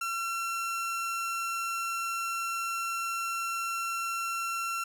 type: tone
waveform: 30% pulse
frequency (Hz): 1357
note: E6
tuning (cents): +50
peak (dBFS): -28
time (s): 0.01-4.84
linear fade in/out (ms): 5
effects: none